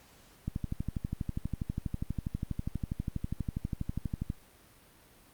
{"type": "click train", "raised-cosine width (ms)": 5, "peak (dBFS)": -20, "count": 48, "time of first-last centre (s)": [0.48, 4.301], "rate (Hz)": 12.3, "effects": ["pink hiss -59 dBFS RMS until 5.33 s", "Opus 48 kbps"]}